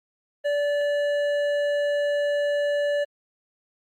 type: tone with hard clipping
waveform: triangle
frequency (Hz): 580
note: D5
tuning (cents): -22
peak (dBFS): -23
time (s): 0.44-3.05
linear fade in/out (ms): 20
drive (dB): 13
effects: Opus 32 kbps